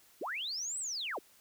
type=linear two-way sweep; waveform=sine; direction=up then down; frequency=246.9 to 8240 to 246.9 Hz; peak=-35 dBFS; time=0.21-1.19 s; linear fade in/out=5 ms; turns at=0.79 s; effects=white hiss -63 dBFS RMS until 1.4 s